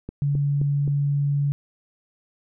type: click train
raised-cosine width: 3 ms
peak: -19 dBFS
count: 4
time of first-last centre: 0.09-0.877 s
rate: 3.81 Hz
type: tone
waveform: sine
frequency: 142.6 Hz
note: C#3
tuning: 49 cents sharp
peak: -19 dBFS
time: 0.22-1.52 s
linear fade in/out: 0 ms
effects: none